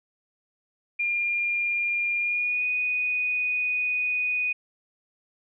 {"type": "tone with pitch glide", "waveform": "sine", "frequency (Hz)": [2406, 2481], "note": ["D7", "D#7"], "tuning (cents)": [41, -6], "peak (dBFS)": -23, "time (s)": [0.99, 4.53], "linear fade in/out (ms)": 10, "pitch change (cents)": 53, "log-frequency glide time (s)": [2.19, 2.67], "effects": []}